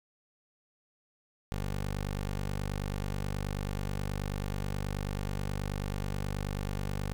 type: tone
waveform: 15% pulse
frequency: 49.32 Hz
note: G1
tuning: 11 cents sharp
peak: -26 dBFS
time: 1.52-7.13 s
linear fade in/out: 0 ms
effects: none